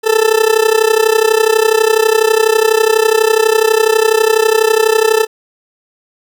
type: tone with amplitude modulation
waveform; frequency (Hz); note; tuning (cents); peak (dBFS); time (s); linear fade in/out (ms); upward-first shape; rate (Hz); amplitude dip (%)
40% pulse; 441.2; A4; +5; -4; 0.03-5.27; 50; sine; 32.1; 85
effects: none